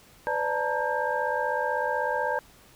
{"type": "tone cluster", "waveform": "sine", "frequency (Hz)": [503, 583, 878, 934, 1597], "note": ["B4", "D5", "A5", "A#5", "G6"], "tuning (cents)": [32, -13, -4, 3, 32], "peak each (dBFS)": -31, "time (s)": [0.27, 2.39], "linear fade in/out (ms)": 0, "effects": ["pink hiss -55 dBFS RMS until 2.75 s"]}